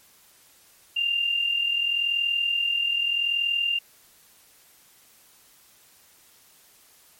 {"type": "tone with amplitude modulation", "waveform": "sine", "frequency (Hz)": 2794, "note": "F7", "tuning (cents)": 0, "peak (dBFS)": -19, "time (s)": [0.96, 3.79], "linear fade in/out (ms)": 10, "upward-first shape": "sine", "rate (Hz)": 40.8, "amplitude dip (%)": 55, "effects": ["white hiss -56 dBFS RMS until 7.19 s", "MP3 64 kbps"]}